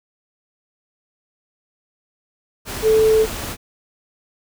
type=tone in noise; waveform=sine; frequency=438.3 Hz; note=A4; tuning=7 cents flat; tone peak=-11 dBFS; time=2.82-3.27 s; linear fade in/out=50 ms; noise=pink; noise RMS=-28 dBFS; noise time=2.65-3.57 s; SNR=+14 dB; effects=none